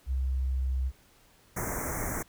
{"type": "tone with pitch glide", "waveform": "sine", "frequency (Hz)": [65.41, 65], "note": ["C2", "C2"], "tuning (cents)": [0, -11], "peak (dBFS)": -26, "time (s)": [0.06, 0.92], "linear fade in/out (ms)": 50, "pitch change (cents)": -11, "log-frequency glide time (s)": [0.3, 0.74]}
{"type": "band-stop noise", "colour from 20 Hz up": "pink", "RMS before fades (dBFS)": -33, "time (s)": [1.56, 2.23], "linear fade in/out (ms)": 10, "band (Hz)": [2200, 5800], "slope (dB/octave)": 96}
{"effects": ["pink hiss -61 dBFS RMS until 2.28 s"]}